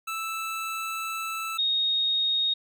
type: tone pair in turn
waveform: 25% pulse / sine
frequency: 1318.5 / 3729 Hz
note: E6 / A#7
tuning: 0 / 0 cents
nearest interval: octave + tritone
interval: 1800 cents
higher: second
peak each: -26 / -22 dBFS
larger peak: second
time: 0.07-1.58 / 1.58-2.54 s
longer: first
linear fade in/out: 10 ms
effects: none